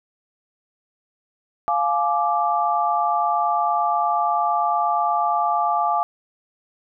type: chord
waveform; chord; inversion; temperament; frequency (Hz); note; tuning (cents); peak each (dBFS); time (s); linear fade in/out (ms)
sine; D diminished; first; equal with one note detuned; 698.5 / 847.1 / 1174.7; F5 / Ab5 / D6; 0 / +34 / 0; -22; 1.68-6.03; 0
effects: none